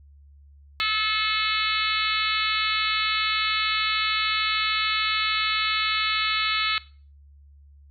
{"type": "harmonic tone", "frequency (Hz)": 433.2, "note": "A4", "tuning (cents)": -27, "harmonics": [3, 4, 5, 6, 7, 8, 9, 10], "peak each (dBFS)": [-28, -33, -28, -30, -32, -31, -30, -31], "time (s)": [0.8, 6.78], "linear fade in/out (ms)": 0, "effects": ["noise-tail reverb RT60 0.4 s tail -19 dB re dry", "added 71 Hz sine -48 dBFS peak until 7.9 s"]}